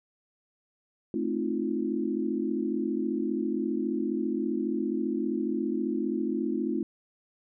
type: chord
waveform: sine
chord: F dominant seventh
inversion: first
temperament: just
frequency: 218.3 / 261.9 / 314.3 / 349.2 Hz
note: A3 / C4 / Eb4 / F4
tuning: -13 / +2 / +18 / 0 cents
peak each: -32 dBFS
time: 1.14-6.83 s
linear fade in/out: 2 ms
effects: none